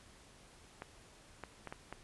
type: clicks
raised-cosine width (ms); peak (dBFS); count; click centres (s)
0.5; -28; 5; 0.821 / 1.437 / 1.673 / 1.725 / 1.926
effects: pink hiss -60 dBFS RMS until 2.03 s + resampled to 24000 Hz